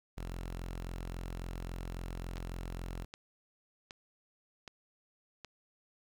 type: tone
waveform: sawtooth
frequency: 43.65 Hz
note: F1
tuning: in tune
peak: -35 dBFS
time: 0.17-3.05 s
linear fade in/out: 10 ms
type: click train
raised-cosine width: 0.2 ms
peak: -28 dBFS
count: 5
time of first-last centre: 2.37-5.447 s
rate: 1.3 Hz
effects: 11-bit